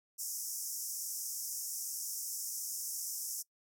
pink band-pass noise, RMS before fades -40 dBFS, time 0.18-3.43 s, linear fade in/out 20 ms, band 5300 to 16000 Hz, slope 96 dB/octave, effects noise-tail reverb RT60 0.1 s tail -22 dB re dry

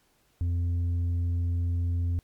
sine tone with tanh clipping, 86.5 Hz, F2, 16 cents flat, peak -25 dBFS, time 0.41-2.19 s, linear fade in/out 0 ms, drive 4 dB, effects pink hiss -67 dBFS RMS until 2.23 s + MP3 96 kbps

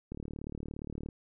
click train, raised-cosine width 3 ms, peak -27 dBFS, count 37, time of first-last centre 0.12-1.088 s, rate 37.2 Hz, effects none

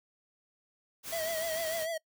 white noise, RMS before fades -40 dBFS, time 1.03-1.87 s, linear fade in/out 50 ms
square tone with vibrato, 650 Hz, E5, 24 cents flat, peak -33 dBFS, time 1.12-1.98 s, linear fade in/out 10 ms, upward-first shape triangle, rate 6.7 Hz, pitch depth 74 cents each way
effects noise-tail reverb RT60 0.1 s tail -23 dB re dry

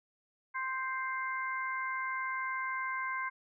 harmonic tone, 523.3 Hz, C5, in tune, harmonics 2 / 3 / 4, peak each -36 / -38 / -39 dBFS, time 0.54-3.3 s, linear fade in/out 20 ms, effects none

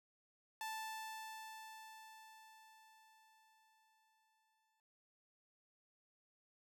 sawtooth tone with exponential decay, 880 Hz, A5, in tune, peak -38 dBFS, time 0.61-4.8 s, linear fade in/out 1 ms, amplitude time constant 910 ms, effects none

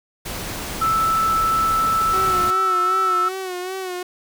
pink noise, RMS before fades -29 dBFS, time 0.25-2.51 s, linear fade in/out 10 ms
sine tone, 1318.5 Hz, E6, in tune, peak -16 dBFS, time 0.81-3.29 s, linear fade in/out 10 ms
sawtooth tone with vibrato, 370 Hz, F#4, in tune, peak -22 dBFS, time 2.13-4.03 s, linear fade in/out 5 ms, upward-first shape sine, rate 2.6 Hz, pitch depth 56 cents each way
effects none

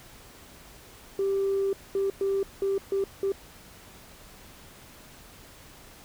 sine tone bursts at uneven times, 392 Hz, G4, in tune, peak -22 dBFS, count 6, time 1.19-1.73 / 1.95-2.1 / 2.21-2.43 / 2.62-2.78 / 2.92-3.04 / 3.23-3.32 s, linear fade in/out 2 ms, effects tanh soft clip ceiling -20 dBFS + pink hiss -50 dBFS RMS until 6.04 s

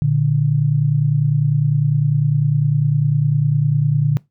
sine tone pair together, 117.85 / 147.8 Hz, A#2 / D3, +19 / +11 cents, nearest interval major third, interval 392 cents, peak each -19 / -14 dBFS, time 0.02-4.17 s, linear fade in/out 0 ms, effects noise-tail reverb RT60 0.2 s tail -22 dB re dry

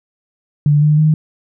sine tone with pitch steps, 147.1 / 150.89 / 154.77 Hz, D3 / D3 / D#3, +3 / +47 / -9 cents, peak -8 dBFS, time 0.66-1.14 s, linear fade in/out 2 ms, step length 160 ms, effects none

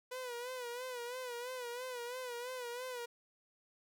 sawtooth tone with vibrato, 493.9 Hz, B4, in tune, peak -37 dBFS, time 0.11-3.06 s, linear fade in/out 10 ms, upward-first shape sine, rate 3 Hz, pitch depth 72 cents each way, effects none

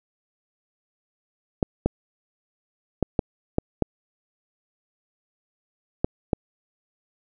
clicks, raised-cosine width 2 ms, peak -6 dBFS, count 8, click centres 1.628 / 1.86 / 3.027 / 3.192 / 3.584 / 3.823 / 6.045 / 6.332 s, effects none

